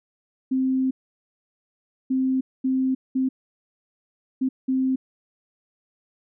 sine tone bursts at uneven times, 261.6 Hz, C4, in tune, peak -19 dBFS, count 6, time 0.51-0.91 / 2.1-2.41 / 2.64-2.95 / 3.15-3.29 / 4.41-4.49 / 4.68-4.96 s, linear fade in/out 10 ms, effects none

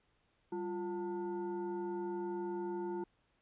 sine tone with frequency modulation, 349.2 Hz, F4, in tune, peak -36 dBFS, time 0.52-3.04 s, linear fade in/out 5 ms, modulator 545 Hz, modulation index 0.78, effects pink hiss -75 dBFS RMS until 3.41 s + resampled to 8000 Hz

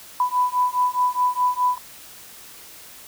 sine beating tone pair, 992 / 996.8 Hz, B5 / B5, +7 / +16 cents, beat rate 4.8 Hz, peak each -21 dBFS, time 0.2-1.78 s, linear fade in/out 2 ms, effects white hiss -43 dBFS RMS until 3.07 s

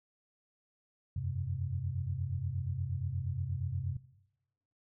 sine chord, F suspended second, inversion none, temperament equal with one note detuned, 87.31 / 95.76 / 130.81 Hz, F2 / G2 / C3, 0 / -40 / 0 cents, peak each -38 / -37 / -36 dBFS, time 1.16-3.97 s, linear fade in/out 5 ms, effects noise-tail reverb RT60 0.9 s tail -18 dB re dry

